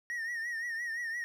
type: tone with vibrato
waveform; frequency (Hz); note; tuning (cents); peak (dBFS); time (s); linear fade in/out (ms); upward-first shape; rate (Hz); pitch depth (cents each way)
triangle; 1864.7; A#6; 0; -32; 0.1-1.24; 0; triangle; 5.8; 86
effects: none